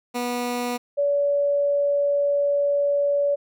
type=tone pair in turn; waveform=15% pulse / sine; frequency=244 / 571 Hz; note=B3 / D5; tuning=-21 / -49 cents; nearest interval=octave + minor third; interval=1472 cents; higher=second; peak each=-18 dBFS; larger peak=neither; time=0.14-0.78 / 0.97-3.36 s; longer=second; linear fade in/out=20 ms; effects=none